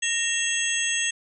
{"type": "tone cluster", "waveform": "sine", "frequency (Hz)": [1858, 2711, 3314, 6410, 7960], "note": ["A#6", "E7", "G#7", "G8", "B8"], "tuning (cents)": [-6, 48, -4, 38, 13], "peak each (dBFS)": -29, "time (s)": [0.02, 1.11], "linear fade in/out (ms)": 10, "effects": []}